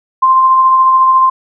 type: tone with tremolo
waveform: sine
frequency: 1046.5 Hz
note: C6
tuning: in tune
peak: -4 dBFS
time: 0.22-1.3 s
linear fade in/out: 10 ms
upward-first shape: sine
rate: 14 Hz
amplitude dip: 25%
effects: none